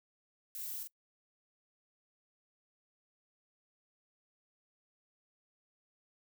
violet noise with echo, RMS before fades -43 dBFS, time 0.55-0.83 s, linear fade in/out 0 ms, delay 43 ms, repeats 1, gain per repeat -3 dB, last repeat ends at 0.873 s, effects noise-tail reverb RT60 0.1 s tail -22 dB re dry

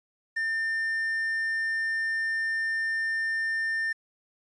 triangle tone with quantisation, 1800 Hz, A6, 39 cents sharp, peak -24 dBFS, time 0.36-3.93 s, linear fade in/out 10 ms, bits 9, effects resampled to 22050 Hz

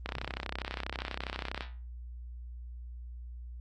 click train, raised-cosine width 0.3 ms, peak -18 dBFS, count 51, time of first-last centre 0.06-1.608 s, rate 32.3 Hz, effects added 60 Hz sine -41 dBFS peak until 3.6 s + Opus 24 kbps

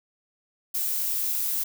violet noise with high-pass filter sweep, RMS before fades -27 dBFS, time 0.74-1.64 s, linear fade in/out 10 ms, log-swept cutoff 440 to 780 Hz, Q 3.3, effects none

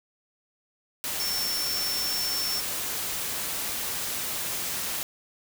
sine tone in noise, 5410 Hz, E8, 44 cents sharp, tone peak -28 dBFS, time 1.2-2.6 s, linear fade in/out 0 ms, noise white, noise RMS -31 dBFS, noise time 1.04-5.03 s, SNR 0 dB, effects none

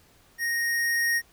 square tone with level ramp, 1864.7 Hz, A#6, in tune, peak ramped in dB -26 to -22 dBFS, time 0.38-1.22 s, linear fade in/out 50 ms, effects pink hiss -59 dBFS RMS until 1.32 s

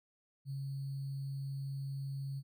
sine tone with sample-and-hold, 137.3 Hz, C#3, 16 cents flat, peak -37 dBFS, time 0.45-2.43 s, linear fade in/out 50 ms, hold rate 4410 Hz, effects none

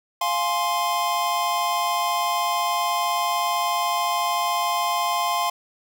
square chord, F minor, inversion none, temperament just, 698.5 / 838.1 / 1047.7 Hz, F5 / Ab5 / C6, 0 / +16 / +2 cents, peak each -27 / -29 / -24 dBFS, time 0.21-5.5 s, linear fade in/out 5 ms, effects none

